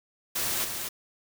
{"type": "noise with echo", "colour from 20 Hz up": "white", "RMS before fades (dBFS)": -29, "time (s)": [0.35, 0.65], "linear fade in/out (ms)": 10, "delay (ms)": 240, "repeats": 1, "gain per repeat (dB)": -5, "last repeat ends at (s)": 0.89, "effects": []}